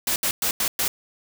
white noise bursts at uneven times, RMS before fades -23 dBFS, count 5, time 0.07-0.16 / 0.23-0.31 / 0.42-0.51 / 0.6-0.68 / 0.79-0.88 s, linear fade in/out 2 ms, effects none

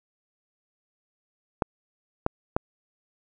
clicks, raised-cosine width 1 ms, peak -8 dBFS, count 3, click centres 1.622 / 2.264 / 2.565 s, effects none

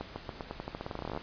accelerating click train, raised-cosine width 1 ms, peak -22 dBFS, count 22, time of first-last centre 0.01-1.175 s, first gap 150 ms, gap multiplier 0.88, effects pink hiss -48 dBFS RMS until 1.22 s + resampled to 11025 Hz

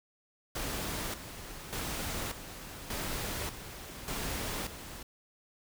pink noise with tremolo, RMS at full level -36 dBFS, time 0.55-5.03 s, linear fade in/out 5 ms, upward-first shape square, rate 0.85 Hz, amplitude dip 65%, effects none

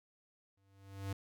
square tone with exponential growth, 98 Hz, G2, in tune, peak -36 dBFS, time 0.57-1.13 s, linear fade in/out 5 ms, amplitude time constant 120 ms, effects none

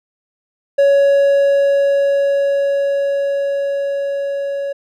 triangle tone with level ramp, 559 Hz, C#5, 14 cents sharp, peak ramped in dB -6 to -17 dBFS, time 0.78-4.73 s, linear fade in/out 10 ms, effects none

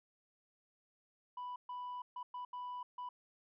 sine tone bursts at uneven times, 989 Hz, B5, 2 cents sharp, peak -39 dBFS, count 6, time 1.37-1.56 / 1.69-2.02 / 2.16-2.23 / 2.34-2.45 / 2.53-2.83 / 2.98-3.09 s, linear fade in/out 5 ms, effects tanh soft clip ceiling -40 dBFS

